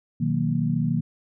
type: chord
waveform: sine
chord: B major seventh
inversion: none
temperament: equal with one note detuned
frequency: 123.47 / 157.01 / 185 / 233.1 Hz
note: B2 / D#3 / F#3 / A#3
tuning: 0 / +16 / 0 / 0 cents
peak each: -28 / -24 / -29 / -26 dBFS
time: 0.2-1.01 s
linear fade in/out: 10 ms
effects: none